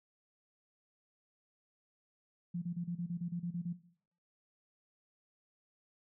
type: tone bursts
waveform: sine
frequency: 174.6 Hz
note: F3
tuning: in tune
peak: -34 dBFS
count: 11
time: 2.54-3.731 s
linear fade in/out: 10 ms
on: 81 ms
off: 30 ms
effects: noise-tail reverb RT60 0.6 s tail -17 dB re dry